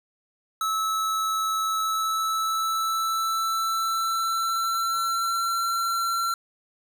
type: tone with pitch glide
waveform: square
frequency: 1300 to 1359.1 Hz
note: E6 to F6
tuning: -24 to -48 cents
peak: -24 dBFS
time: 0.61-6.34 s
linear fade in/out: 2 ms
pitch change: +76 cents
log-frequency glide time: 1.63-5.61 s
effects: none